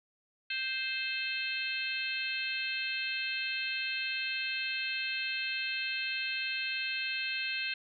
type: harmonic tone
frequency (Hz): 523.3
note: C5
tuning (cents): 0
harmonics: 3 / 4 / 5 / 6 / 7 / 8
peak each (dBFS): -39 / -42 / -35 / -41 / -45 / -40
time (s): 0.5-7.74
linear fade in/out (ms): 5
effects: none